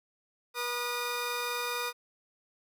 15% pulse tone pair together, 484.3 / 1222.9 Hz, B4 / D#6, -34 / -30 cents, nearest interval octave + major third, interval 1604 cents, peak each -28 dBFS, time 0.54-1.93 s, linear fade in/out 50 ms, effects none

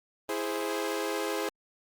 sawtooth chord, E augmented, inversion none, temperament equal, 329.6 / 415.3 / 523.3 Hz, E4 / G#4 / B#4, 0 / 0 / 0 cents, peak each -31 / -29 / -31 dBFS, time 0.29-1.49 s, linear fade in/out 2 ms, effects Opus 32 kbps

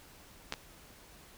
clicks, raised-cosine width 0.2 ms, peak -16 / -21 dBFS, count 2, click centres 0.524 / 0.538 s, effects pink hiss -56 dBFS RMS until 1.37 s

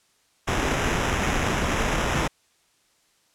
pink noise with sample-and-hold, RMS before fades -24 dBFS, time 0.47-2.28 s, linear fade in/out 10 ms, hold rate 4410 Hz, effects white hiss -64 dBFS RMS until 3.34 s + low-pass 9000 Hz 12 dB/octave

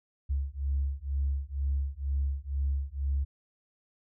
sine beating tone pair, 68.3 / 70.4 Hz, C#2 / C#2, -25 / +27 cents, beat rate 2.1 Hz, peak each -30 / -30 dBFS, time 0.29-3.25 s, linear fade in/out 20 ms, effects tanh soft clip ceiling -21 dBFS

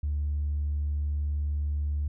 triangle tone with tanh clipping, 73.42 Hz, D2, in tune, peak -26 dBFS, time 0.03-2.08 s, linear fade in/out 5 ms, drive 5 dB, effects none

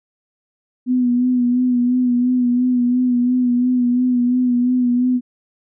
sine tone with vibrato, 247.6 Hz, B3, 5 cents sharp, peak -13 dBFS, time 0.86-5.21 s, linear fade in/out 50 ms, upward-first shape sine, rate 2.9 Hz, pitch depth 36 cents each way, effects none

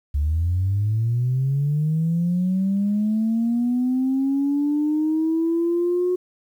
sine linear sweep, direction up, 70 to 364.3 Hz, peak -17 dBFS, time 0.14-6.16 s, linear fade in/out 10 ms, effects tanh soft clip ceiling -14 dBFS + 9-bit

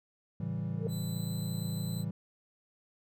triangle chord, A dominant seventh, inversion none, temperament equal, 110 / 138.59 / 164.81 / 196 Hz, A2 / C#3 / E3 / G3, 0 / 0 / 0 / 0 cents, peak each -36 / -38 / -34 / -38 dBFS, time 0.4-2.11 s, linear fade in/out 5 ms
sine tone with exponential growth, 453.2 Hz, A#4, 49 cents flat, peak -30 dBFS, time 0.71-0.87 s, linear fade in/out 1 ms, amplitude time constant 33 ms
15% pulse tone with pitch glide, 4000 to 4023 Hz, B7 to B7, +21 to +31 cents, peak -38 dBFS, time 0.88-2.05 s, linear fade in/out 50 ms, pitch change +10 cents, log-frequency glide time 1.1-1.36 s
effects none

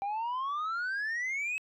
sine exponential sweep, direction up, 783 to 2595 Hz, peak -28 dBFS, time 0.02-1.58 s, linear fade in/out 0 ms, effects tanh soft clip ceiling -30 dBFS

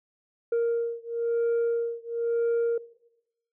sine beating tone pair, 466.2 / 467.2 Hz, A#4 / A#4, 0 / +4 cents, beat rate 1 Hz, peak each -25 dBFS, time 0.52-2.78 s, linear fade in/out 5 ms, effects noise-tail reverb RT60 0.9 s tail -20 dB re dry + tanh soft clip ceiling -21 dBFS

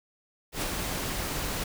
pink noise with ADSR envelope, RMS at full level -29 dBFS, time 0.52-1.64 s, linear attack 100 ms, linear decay 31 ms, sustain -3 dB, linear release 6 ms, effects none

